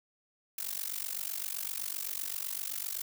blue noise with amplitude modulation, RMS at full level -33 dBFS, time 0.58-3.02 s, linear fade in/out 5 ms, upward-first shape sine, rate 47.8 Hz, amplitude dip 95%, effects none

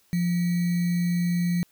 sine tone with sample-and-hold, 174.61 Hz, F3, in tune, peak -21 dBFS, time 0.13-1.63 s, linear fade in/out 0 ms, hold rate 2100 Hz, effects white hiss -63 dBFS RMS until 1.71 s

